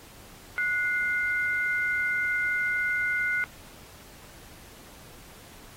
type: tone pair together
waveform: sine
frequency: 1462.6 / 2093 Hz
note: F#6 / C7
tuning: -20 / 0 cents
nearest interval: tritone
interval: 620 cents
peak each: -26 / -28 dBFS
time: 0.58-3.44 s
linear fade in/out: 0 ms
effects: pink hiss -50 dBFS RMS until 5.76 s + AAC 48 kbps